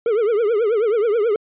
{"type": "tone with vibrato", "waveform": "triangle", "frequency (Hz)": 440, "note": "A4", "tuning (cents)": 0, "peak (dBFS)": -13, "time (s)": [0.06, 1.36], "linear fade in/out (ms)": 2, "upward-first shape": "triangle", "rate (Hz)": 9.3, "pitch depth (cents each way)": 190, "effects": ["resampled to 8000 Hz"]}